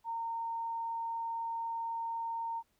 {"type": "tone", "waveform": "sine", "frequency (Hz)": 918, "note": "A#5", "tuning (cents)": -27, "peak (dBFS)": -34, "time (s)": [0.04, 2.63], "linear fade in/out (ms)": 50, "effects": ["pink hiss -75 dBFS RMS until 2.79 s"]}